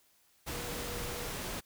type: tone in noise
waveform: sine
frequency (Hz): 482.5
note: B4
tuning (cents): -40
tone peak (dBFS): -44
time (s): 0.51-1.28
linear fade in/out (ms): 20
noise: pink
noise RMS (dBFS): -39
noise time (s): 0.46-1.61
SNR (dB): -8
effects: white hiss -68 dBFS RMS until 1.65 s